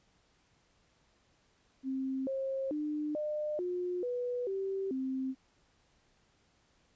sine tone with pitch steps, 265.2 / 536 / 300.5 / 603 / 358.3 / 491 / 387.5 / 262.9 Hz, C4 / C5 / D4 / D5 / F4 / B4 / G4 / C4, +23 / +42 / +40 / +46 / +44 / -10 / -20 / +8 cents, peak -32 dBFS, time 1.83-5.35 s, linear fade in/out 50 ms, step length 440 ms, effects pink hiss -70 dBFS RMS until 6.95 s + resampled to 16000 Hz

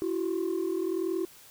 sine tone pair together, 335.1 / 376.1 Hz, E4 / F#4, +29 / +28 cents, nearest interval major second, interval 199 cents, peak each -28 dBFS, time 0.02-1.25 s, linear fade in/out 0 ms, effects tanh soft clip ceiling -24 dBFS + white hiss -53 dBFS RMS until 1.5 s

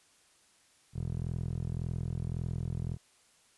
15% pulse tone with band-pass filter, 41.81 Hz, E1, 25 cents sharp, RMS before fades -35 dBFS, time 0.93-2.98 s, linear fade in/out 50 ms, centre 130 Hz, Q 1.3, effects white hiss -65 dBFS RMS until 3.57 s + resampled to 24000 Hz

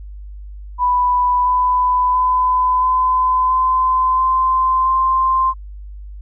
sine tone with pitch steps, 990 / 999.2 / 1008.5 / 1017.8 / 1027.3 / 1036.8 / 1046.4 Hz, B5 / B5 / B5 / C6 / C6 / C6 / C6, +4 / +20 / +36 / -48 / -32 / -16 / 0 cents, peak -12 dBFS, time 0.78-5.54 s, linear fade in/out 50 ms, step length 680 ms, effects added 50 Hz sine -30 dBFS peak until 6.21 s

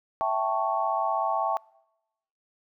sine chord, A dominant seventh, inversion second, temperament equal, 659.3 / 784 / 880 / 1108.7 Hz, E5 / G5 / A5 / C#6, 0 / 0 / 0 / 0 cents, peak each -29 dBFS, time 0.21-1.57 s, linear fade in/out 0 ms, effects noise-tail reverb RT60 0.9 s tail -25 dB re dry

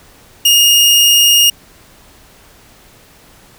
sawtooth tone, 2845 Hz, F7, 31 cents sharp, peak -3 dBFS, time 0.45-1.5 s, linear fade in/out 5 ms, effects pink hiss -44 dBFS RMS until 3.58 s

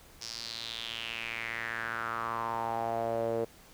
sawtooth tone with band-pass filter sweep, 114.9 Hz, A#2, 25 cents flat, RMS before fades -35 dBFS, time 0.21-3.45 s, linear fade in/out 10 ms, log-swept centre 5400 to 480 Hz, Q 4.7, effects pink hiss -56 dBFS RMS until 3.73 s

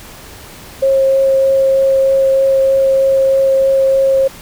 sine tone with vibrato, 538 Hz, C5, 48 cents sharp, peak -8 dBFS, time 0.82-4.28 s, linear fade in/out 10 ms, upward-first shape triangle, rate 3.2 Hz, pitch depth 8 cents each way, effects pink hiss -35 dBFS RMS until 4.41 s

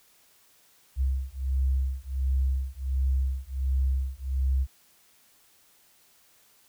sine beating tone pair, 65.5 / 66.9 Hz, C2 / C2, +2 / +39 cents, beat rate 1.4 Hz, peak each -27 / -27 dBFS, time 0.96-4.67 s, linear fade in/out 50 ms, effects white hiss -61 dBFS RMS until 6.68 s

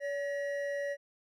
triangle tone pair together, 568.4 / 1912 Hz, C#5 / A#6, +43 / +43 cents, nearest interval octave + major sixth, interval 2100 cents, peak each -31 / -39 dBFS, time 0-0.97 s, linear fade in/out 50 ms, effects none

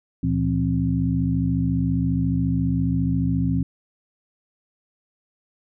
sine tone cluster, 70.6 / 116.2 / 170.7 / 264 Hz, C#2 / A#2 / F3 / C4, +32 / -5 / -39 / +16 cents, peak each -28 / -24 / -23 / -24 dBFS, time 0.23-3.63 s, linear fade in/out 5 ms, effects none

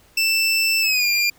25% pulse tone with pitch glide, 2662 to 2399 Hz, E7 to D7, +16 to +36 cents, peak -13 dBFS, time 0.17-1.3 s, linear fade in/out 5 ms, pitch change -180 cents, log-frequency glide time 0.8-1.07 s, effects pink hiss -54 dBFS RMS until 1.38 s

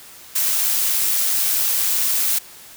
blue noise with amplitude modulation, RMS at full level -18 dBFS, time 0.35-2.39 s, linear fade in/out 10 ms, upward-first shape sine, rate 101 Hz, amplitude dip 25%, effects white hiss -42 dBFS RMS until 2.76 s

